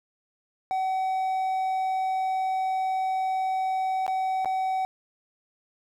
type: tone with dropouts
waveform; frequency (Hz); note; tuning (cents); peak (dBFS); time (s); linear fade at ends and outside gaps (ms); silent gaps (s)
triangle; 757; F#5; +39; -22; 0.71-4.85; 0; 4.065-4.079 / 4.447-4.457
effects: none